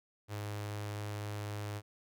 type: tone with notch filter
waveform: sawtooth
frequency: 103.83 Hz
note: G#2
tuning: in tune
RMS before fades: -40 dBFS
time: 0.28-1.82 s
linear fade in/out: 50 ms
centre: 220 Hz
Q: 1.7
effects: none